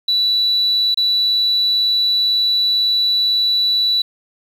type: tone with dropouts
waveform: sine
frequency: 3951 Hz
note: B7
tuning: in tune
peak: -12 dBFS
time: 0.08-4.02 s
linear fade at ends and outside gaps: 5 ms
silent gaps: 0.945-0.972 s
effects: tanh soft clip ceiling -9 dBFS + 7-bit